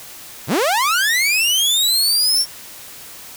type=linear sweep; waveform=sawtooth; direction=up; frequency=82.41 to 5540 Hz; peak=-11 dBFS; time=0.47-2.46 s; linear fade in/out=50 ms; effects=white hiss -37 dBFS RMS until 3.36 s